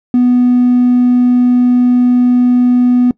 triangle tone, 246.9 Hz, B3, in tune, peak -3 dBFS, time 0.14-3.11 s, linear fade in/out 2 ms, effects noise-tail reverb RT60 0.1 s tail -23 dB re dry + tanh soft clip ceiling -2 dBFS

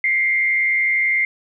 sine tone with frequency modulation, 2100 Hz, C7, 6 cents sharp, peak -15 dBFS, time 0.04-1.25 s, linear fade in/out 2 ms, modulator 111 Hz, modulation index 0.58, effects none

